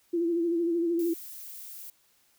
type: tone with vibrato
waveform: sine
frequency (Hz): 338.9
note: E4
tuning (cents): +48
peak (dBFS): -24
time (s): 0.13-1.14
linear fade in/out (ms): 10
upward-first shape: sine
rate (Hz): 13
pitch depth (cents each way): 49
type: noise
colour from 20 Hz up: violet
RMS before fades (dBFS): -43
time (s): 0.99-1.9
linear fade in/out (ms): 2
effects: white hiss -66 dBFS RMS until 2.38 s